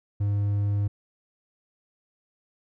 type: tone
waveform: triangle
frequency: 101.8 Hz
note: G#2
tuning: 34 cents flat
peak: -20 dBFS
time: 0.2-0.88 s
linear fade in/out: 10 ms
effects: none